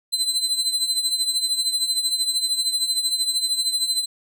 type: tone with tremolo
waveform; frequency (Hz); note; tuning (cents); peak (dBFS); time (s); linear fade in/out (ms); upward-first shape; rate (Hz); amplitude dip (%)
30% pulse; 4052; B7; +44; -14; 0.12-4.06; 20; triangle; 13; 75
effects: none